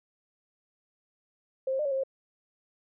sine tone with pitch steps, 527 / 533 / 603 / 556 / 533 / 537 Hz, C5 / C5 / D5 / C#5 / C5 / C5, +12 / +32 / +46 / +5 / +32 / +45 cents, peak -26 dBFS, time 1.67-2.036 s, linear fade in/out 5 ms, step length 61 ms, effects none

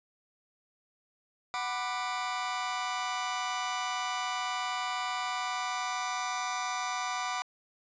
sawtooth chord, B minor, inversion second, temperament just, 740.8 / 987.8 / 1185.3 Hz, F#5 / B5 / D6, +2 / 0 / +16 cents, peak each -32 dBFS, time 1.54-7.42 s, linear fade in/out 0 ms, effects resampled to 16000 Hz + 10-bit

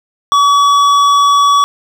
sine tone with hard clipping, 1137 Hz, C#6, 44 cents sharp, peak -8 dBFS, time 0.32-1.64 s, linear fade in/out 0 ms, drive 10 dB, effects none

